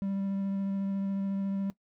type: tone with vibrato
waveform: triangle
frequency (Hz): 196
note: G3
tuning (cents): 0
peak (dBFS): -27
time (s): 0.02-1.7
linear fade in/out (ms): 0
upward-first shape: triangle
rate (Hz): 14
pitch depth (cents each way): 13
effects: noise-tail reverb RT60 0.1 s tail -18 dB re dry